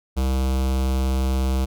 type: tone with notch filter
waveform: square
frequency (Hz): 65.5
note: C2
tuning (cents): +2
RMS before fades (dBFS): -21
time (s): 0.16-1.66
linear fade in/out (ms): 20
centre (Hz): 1800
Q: 1.7
effects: none